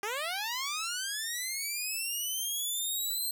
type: linear sweep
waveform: 10% pulse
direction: up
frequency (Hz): 392 to 4186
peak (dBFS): -24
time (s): 0.03-3.31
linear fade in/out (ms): 2
effects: none